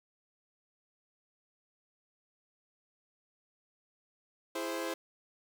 sawtooth chord, E augmented, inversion none, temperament equal with one note detuned, 332.5 / 415.3 / 523.3 Hz, E4 / G#4 / B#4, +15 / 0 / 0 cents, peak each -34 / -38 / -34 dBFS, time 4.55-4.94 s, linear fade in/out 5 ms, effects none

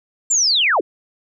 sine linear sweep, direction down, 7459 to 257.4 Hz, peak -13 dBFS, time 0.3-0.81 s, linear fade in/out 10 ms, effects none

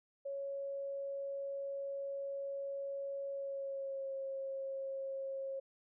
sine tone with pitch glide, 554.4 to 540.8 Hz, C#5 to C#5, 0 to -43 cents, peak -38 dBFS, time 0.25-5.6 s, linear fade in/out 10 ms, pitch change -43 cents, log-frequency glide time 3.31-4.13 s, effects none

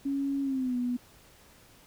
sine tone with pitch glide, 277.2 to 245.5 Hz, C#4 to B3, 0 to -10 cents, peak -27 dBFS, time 0.05-0.97 s, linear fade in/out 10 ms, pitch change -210 cents, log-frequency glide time 0.42-0.77 s, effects pink hiss -57 dBFS RMS until 1.86 s

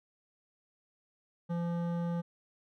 sine tone with hard clipping, 171.3 Hz, F3, 33 cents flat, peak -33 dBFS, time 1.49-2.22 s, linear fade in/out 20 ms, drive 13 dB, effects none

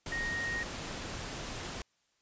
sine tone in noise, 1866 Hz, A#6, 1 cent sharp, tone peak -33 dBFS, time 0.12-0.63 s, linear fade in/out 2 ms, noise pink, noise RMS -40 dBFS, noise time 0.06-1.82 s, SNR +4 dB, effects white hiss -74 dBFS RMS until 2.21 s + resampled to 16000 Hz

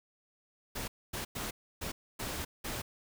pink noise bursts at uneven times, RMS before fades -38 dBFS, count 6, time 0.75-0.88 / 1.13-1.25 / 1.35-1.51 / 1.81-1.92 / 2.19-2.45 / 2.64-2.82 s, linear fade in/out 10 ms, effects none

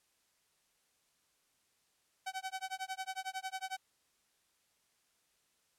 sawtooth tone with tremolo, 760 Hz, F#5, 46 cents sharp, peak -32 dBFS, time 2.26-3.77 s, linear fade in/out 10 ms, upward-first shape sine, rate 11 Hz, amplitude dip 100%, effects white hiss -75 dBFS RMS until 5.78 s + low-pass 11000 Hz 12 dB/octave

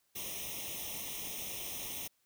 white noise with comb filter, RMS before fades -41 dBFS, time 0.15-2.08 s, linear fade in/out 10 ms, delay 0.33 ms, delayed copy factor +0.95, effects white hiss -75 dBFS RMS until 2.25 s

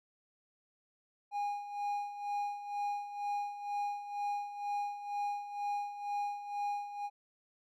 triangle tone with tremolo, 818 Hz, G#5, 26 cents flat, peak -30 dBFS, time 1.31-7.1 s, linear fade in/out 50 ms, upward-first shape sine, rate 2.1 Hz, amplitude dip 70%, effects none

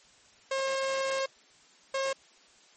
sawtooth tone pair in turn, 537 / 539.1 Hz, C5 / C#5, +45 / -48 cents, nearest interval unison, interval 7 cents, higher second, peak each -24 dBFS, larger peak neither, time 0.51-1.26 / 1.94-2.13 s, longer first, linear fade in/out 5 ms, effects white hiss -59 dBFS RMS until 2.76 s + MP3 32 kbps

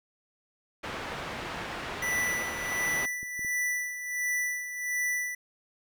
white low-pass noise, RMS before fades -37 dBFS, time 0.83-3.06 s, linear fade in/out 10 ms, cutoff 1900 Hz, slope 12 dB/octave
square tone with tremolo, 1975.5 Hz, B6, in tune, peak -27 dBFS, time 2.02-5.35 s, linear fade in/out 5 ms, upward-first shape sine, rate 1.4 Hz, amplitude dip 65%
clicks, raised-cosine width 3 ms, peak -34 dBFS, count 6, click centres 2.307 / 2.586 / 3.053 / 3.23 / 3.393 / 3.448 s
effects none

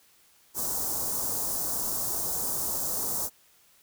white band-stop noise, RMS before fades -30 dBFS, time 0.54-3.3 s, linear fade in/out 50 ms, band 1100 to 5800 Hz, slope 24 dB/octave, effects white hiss -61 dBFS RMS until 3.82 s

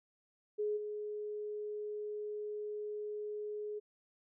sine tone with level steps, 420 Hz, G#4, 19 cents sharp, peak -32 / -38 dBFS, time 0.58-3.8 s, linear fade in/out 20 ms, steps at 0.76 s, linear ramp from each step 20 ms, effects none

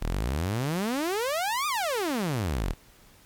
sawtooth exponential two-way sweep, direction up then down, 35.12 to 1245 to 35.12 Hz, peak -22 dBFS, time 0.01-2.74 s, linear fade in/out 20 ms, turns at 1.67 s, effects pink hiss -56 dBFS RMS until 3.25 s + MP3 96 kbps

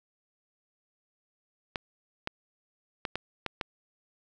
clicks, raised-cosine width 0.3 ms, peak -15 dBFS, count 6, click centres 1.758 / 2.274 / 3.052 / 3.156 / 3.463 / 3.612 s, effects none

